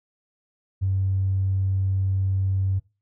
triangle tone with tanh clipping, 95.8 Hz, G2, 39 cents flat, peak -20 dBFS, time 0.81-2.8 s, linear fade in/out 20 ms, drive 4 dB, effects noise-tail reverb RT60 0.3 s tail -21 dB re dry

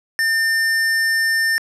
square tone, 1800 Hz, A6, 39 cents sharp, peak -16 dBFS, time 0.19-1.58 s, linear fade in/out 0 ms, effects low-pass 12000 Hz 12 dB/octave + 8-bit

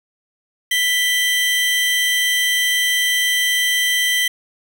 45% pulse tone pair together, 1975.5 / 3134 Hz, B6 / G7, 0 / -1 cents, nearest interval minor sixth, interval 799 cents, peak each -18 dBFS, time 0.71-4.28 s, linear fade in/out 5 ms, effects none

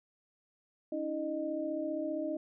sine tone cluster, 285.4 / 320.6 / 614 Hz, D4 / E4 / D#5, -49 / -48 / -23 cents, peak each -39 / -36 / -36 dBFS, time 0.92-2.37 s, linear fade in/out 5 ms, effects none

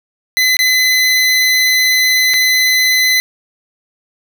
25% pulse tone with dropouts, 2023 Hz, B6, 41 cents sharp, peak -6 dBFS, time 0.37-3.2 s, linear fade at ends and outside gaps 0 ms, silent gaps 0.568-0.591 / 2.336-2.34 s, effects 7-bit

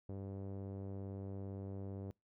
sawtooth tone with low-pass filter, 97.7 Hz, G2, 5 cents flat, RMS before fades -45 dBFS, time 0.09-2.11 s, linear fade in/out 0 ms, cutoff 500 Hz, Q 1.4, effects noise-tail reverb RT60 0.2 s tail -25 dB re dry

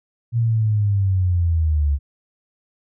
sine linear sweep, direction down, 118.6 to 69.3 Hz, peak -15 dBFS, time 0.32-1.99 s, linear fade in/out 50 ms, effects none

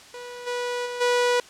sawtooth tone with level steps, 488.7 Hz, B4, 18 cents flat, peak -32 / -22 / -26 / -15 dBFS, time 0.14-1.4 s, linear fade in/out 2 ms, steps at 0.46 / 0.85 / 1 s, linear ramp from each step 20 ms, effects white hiss -47 dBFS RMS until 1.49 s + low-pass 7000 Hz 12 dB/octave

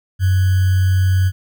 sine tone with sample-and-hold, 93.3 Hz, F#2, 15 cents sharp, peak -11 dBFS, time 0.19-1.32 s, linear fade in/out 50 ms, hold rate 1575 Hz, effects none

